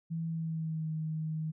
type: tone with pitch glide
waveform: sine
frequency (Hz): 164.1 to 157.32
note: E3 to D#3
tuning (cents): -8 to +19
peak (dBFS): -32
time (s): 0.1-1.52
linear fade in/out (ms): 20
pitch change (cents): -73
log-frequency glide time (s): 0.27-0.91
effects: none